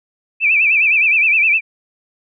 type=tone with vibrato; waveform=sine; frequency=2483 Hz; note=D#7; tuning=4 cents flat; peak=-10 dBFS; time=0.4-1.61 s; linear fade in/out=50 ms; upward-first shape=sine; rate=9.7 Hz; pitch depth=130 cents each way; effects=none